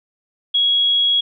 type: tone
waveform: sine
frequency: 3322 Hz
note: G#7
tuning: in tune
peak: -13 dBFS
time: 0.54-1.21 s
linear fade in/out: 10 ms
effects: none